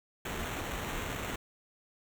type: noise with sample-and-hold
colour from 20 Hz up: pink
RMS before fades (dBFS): -37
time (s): 0.25-1.36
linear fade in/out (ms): 5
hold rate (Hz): 4900
effects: none